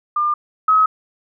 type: tone pair in turn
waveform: sine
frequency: 1200 / 1276.5 Hz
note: D6 / D#6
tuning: +37 / +44 cents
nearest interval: minor second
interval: 107 cents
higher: second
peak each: -15 / -10 dBFS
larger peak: second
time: 0.16-0.34 / 0.68-0.86 s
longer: neither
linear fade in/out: 5 ms
effects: none